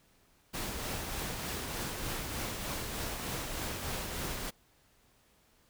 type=noise with tremolo; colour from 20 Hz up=pink; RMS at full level=-36 dBFS; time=0.53-4.51 s; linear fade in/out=20 ms; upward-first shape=triangle; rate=3.3 Hz; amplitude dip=35%; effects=pink hiss -67 dBFS RMS until 5.69 s